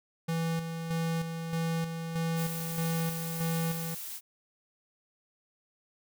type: tone with tremolo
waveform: square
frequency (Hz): 164.81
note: E3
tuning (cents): 0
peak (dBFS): -29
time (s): 0.28-3.95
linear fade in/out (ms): 10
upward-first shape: square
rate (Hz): 1.6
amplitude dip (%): 50
type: noise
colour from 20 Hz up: blue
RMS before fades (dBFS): -40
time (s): 2.35-4.21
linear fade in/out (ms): 50
effects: none